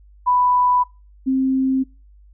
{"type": "tone pair in turn", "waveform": "sine", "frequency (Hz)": [991, 263.9], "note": ["B5", "C4"], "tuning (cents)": [6, 15], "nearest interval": "octave + major seventh", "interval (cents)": 2291, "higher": "first", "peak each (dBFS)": [-13, -15], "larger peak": "first", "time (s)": [[0.26, 0.84], [1.26, 1.84]], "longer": "neither", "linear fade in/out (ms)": 20, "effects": ["noise-tail reverb RT60 0.3 s tail -24 dB re dry", "added 50 Hz sine -45 dBFS peak until 2.33 s"]}